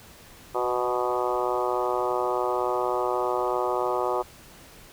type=harmonic tone with a mistuned harmonic; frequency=123.47 Hz; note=B2; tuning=in tune; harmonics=3 / 4 / 5 / 6 / 7 / 8 / 9 / 10; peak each=-29 / -30 / -31 / -32 / -32 / -33 / -34 / -34 dBFS; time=0.54-4.23 s; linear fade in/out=20 ms; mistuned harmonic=4; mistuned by=+15 cents; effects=pink hiss -49 dBFS RMS until 4.92 s